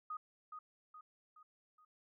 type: tone with echo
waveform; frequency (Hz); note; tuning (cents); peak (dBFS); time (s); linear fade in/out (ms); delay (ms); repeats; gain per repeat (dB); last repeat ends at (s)
sine; 1244.5; D#6; 0; -40; 0.1-0.17; 5; 420; 4; -6; 1.85
effects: none